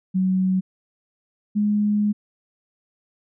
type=tone pair in turn; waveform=sine; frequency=187.1 / 208.3 Hz; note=F#3 / G#3; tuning=+20 / +5 cents; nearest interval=major second; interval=185 cents; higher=second; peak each=-17 dBFS; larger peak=neither; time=0.14-0.61 / 1.55-2.13 s; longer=second; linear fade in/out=20 ms; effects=none